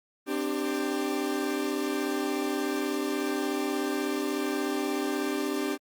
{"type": "chord", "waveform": "40% pulse", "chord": "C suspended second", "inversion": "none", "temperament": "equal with one note detuned", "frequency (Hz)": [261.6, 298.1, 392], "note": ["C4", "D4", "G4"], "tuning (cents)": [0, 26, 0], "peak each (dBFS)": [-33, -30, -31], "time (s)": [0.26, 5.78], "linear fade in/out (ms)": 50, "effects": ["Opus 32 kbps"]}